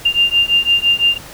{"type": "beating tone pair", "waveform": "sine", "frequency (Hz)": [2794, 2799.9], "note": ["F7", "F7"], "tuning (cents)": [0, 4], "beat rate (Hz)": 5.9, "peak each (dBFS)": -14, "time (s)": [0.05, 1.18], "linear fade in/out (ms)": 10, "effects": ["pink hiss -35 dBFS RMS until 1.33 s"]}